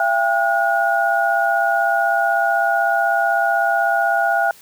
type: tone cluster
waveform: sine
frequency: 679 / 795 / 1445 Hz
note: F5 / G5 / F#6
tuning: -49 / +24 / -41 cents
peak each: -19 dBFS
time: 0-4.51 s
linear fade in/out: 2 ms
effects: white hiss -46 dBFS RMS until 4.61 s